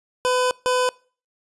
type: tone bursts at uneven times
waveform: 25% pulse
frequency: 503 Hz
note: B4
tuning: 32 cents sharp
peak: -14 dBFS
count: 2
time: 0.25-0.51 / 0.66-0.89 s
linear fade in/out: 0 ms
effects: noise-tail reverb RT60 0.4 s tail -24 dB re dry + resampled to 24000 Hz